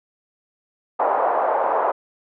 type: band-pass noise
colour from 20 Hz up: pink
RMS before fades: -20 dBFS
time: 0.99-1.92 s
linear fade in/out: 10 ms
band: 580 to 1000 Hz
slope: 24 dB/octave
effects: none